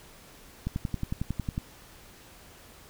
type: click train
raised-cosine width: 5 ms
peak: -17 dBFS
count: 11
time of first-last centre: 0.67-1.579 s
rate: 11 Hz
effects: pink hiss -52 dBFS RMS until 2.89 s